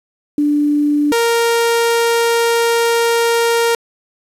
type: tone pair in turn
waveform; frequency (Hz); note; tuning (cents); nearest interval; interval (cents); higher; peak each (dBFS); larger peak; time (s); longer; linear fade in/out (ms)
sine / sawtooth; 293.7 / 465.3; D4 / A#4; 0 / -3; minor sixth; 797; second; -11 / -8; second; 0.38-1.12 / 1.12-3.75; second; 2
effects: resampled to 32000 Hz + 7-bit